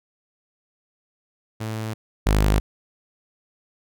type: tone pair in turn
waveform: sawtooth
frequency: 110 / 51.51 Hz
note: A2 / G#1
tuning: 0 / -13 cents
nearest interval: octave + minor second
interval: 1313 cents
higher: first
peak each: -23 / -12 dBFS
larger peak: second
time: 1.6-1.94 / 2.26-2.6 s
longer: neither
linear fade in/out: 10 ms
effects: none